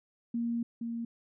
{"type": "tone pair in turn", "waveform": "sine", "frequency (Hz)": [234.3, 232.4], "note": ["A#3", "A#3"], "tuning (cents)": [9, -5], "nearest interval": "unison", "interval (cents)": 14, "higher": "first", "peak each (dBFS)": [-29, -33], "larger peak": "first", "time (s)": [[0.34, 0.63], [0.81, 1.05]], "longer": "first", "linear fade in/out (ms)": 5, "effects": []}